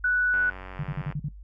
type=tone; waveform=sine; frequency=1480 Hz; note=F#6; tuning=in tune; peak=-20 dBFS; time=0.04-0.5 s; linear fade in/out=5 ms
type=click train; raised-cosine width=0.5 ms; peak=-25 dBFS; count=74; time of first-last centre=0.34-1.124 s; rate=93.1 Hz
type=tone bursts; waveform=sine; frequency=146.83 Hz; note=D3; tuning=in tune; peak=-26 dBFS; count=6; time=0.79-1.287 s; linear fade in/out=5 ms; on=47 ms; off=43 ms
effects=noise-tail reverb RT60 0.1 s tail -17 dB re dry + added 50 Hz sine -41 dBFS peak until 1.43 s